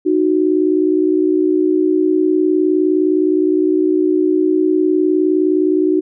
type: tone pair together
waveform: sine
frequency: 309.7 / 369.3 Hz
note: D#4 / F#4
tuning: -8 / -3 cents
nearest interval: minor third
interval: 305 cents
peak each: -14 dBFS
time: 0.05-6.01 s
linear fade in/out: 20 ms
effects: none